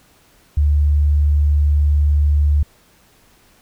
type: tone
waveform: sine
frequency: 73.42 Hz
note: D2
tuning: in tune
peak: -11 dBFS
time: 0.57-2.63 s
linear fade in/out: 5 ms
effects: pink hiss -53 dBFS RMS until 3.61 s